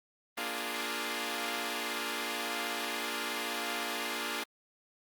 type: chord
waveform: 5% pulse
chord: Bb dominant seventh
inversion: none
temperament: equal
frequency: 233.1 / 293.7 / 349.2 / 415.3 Hz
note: Bb3 / D4 / F4 / Ab4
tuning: 0 / 0 / 0 / 0 cents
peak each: -28 dBFS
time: 0.37-4.44 s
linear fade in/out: 10 ms
effects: Opus 32 kbps